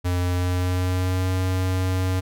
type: tone with pitch glide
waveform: square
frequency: 89.3 to 92.72 Hz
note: F2 to F#2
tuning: +39 to +4 cents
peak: -21 dBFS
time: 0.04-2.21 s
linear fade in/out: 20 ms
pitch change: +65 cents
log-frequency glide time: 0.26-1.3 s
effects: none